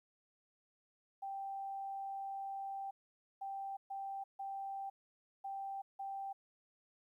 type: tone bursts at uneven times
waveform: sine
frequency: 784 Hz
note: G5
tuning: in tune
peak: -40 dBFS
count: 6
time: 1.22-2.91 / 3.41-3.77 / 3.9-4.24 / 4.39-4.9 / 5.44-5.82 / 5.99-6.33 s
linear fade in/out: 10 ms
effects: 13-bit